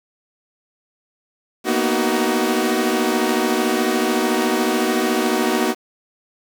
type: chord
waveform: sawtooth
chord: B major seventh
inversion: third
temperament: equal with one note detuned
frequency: 233.1 / 246.9 / 311.1 / 375.8 Hz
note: A#3 / B3 / D#4 / F#4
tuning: 0 / 0 / 0 / +27 cents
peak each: -19 / -20 / -19 / -17 dBFS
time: 1.64-5.75 s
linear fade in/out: 50 ms
effects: 7-bit